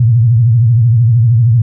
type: tone with vibrato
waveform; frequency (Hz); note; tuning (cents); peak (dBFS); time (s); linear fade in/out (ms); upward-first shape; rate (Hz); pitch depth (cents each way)
sine; 116.54; A#2; 0; -5; 0-1.62; 5; triangle; 13; 160
effects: none